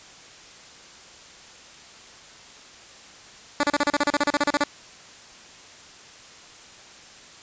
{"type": "tone bursts", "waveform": "10% pulse", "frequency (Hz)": 290, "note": "D4", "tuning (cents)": -22, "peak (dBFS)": -10, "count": 16, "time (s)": [3.6, 4.638], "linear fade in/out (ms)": 2, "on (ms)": 33, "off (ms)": 34, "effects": ["white hiss -46 dBFS RMS until 7.42 s", "resampled to 16000 Hz"]}